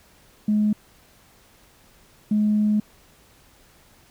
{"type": "tone bursts at uneven times", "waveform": "sine", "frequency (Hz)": 211, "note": "G#3", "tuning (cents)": 28, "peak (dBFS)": -16, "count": 2, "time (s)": [[0.48, 0.73], [2.31, 2.8]], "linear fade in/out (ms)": 5, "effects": ["tanh soft clip ceiling -12 dBFS", "pink hiss -55 dBFS RMS until 4.1 s"]}